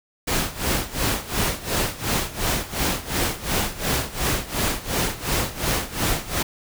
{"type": "noise with tremolo", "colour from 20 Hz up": "pink", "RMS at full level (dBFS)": -21, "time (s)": [0.27, 6.43], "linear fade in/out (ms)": 10, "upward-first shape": "sine", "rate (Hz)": 2.8, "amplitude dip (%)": 85, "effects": []}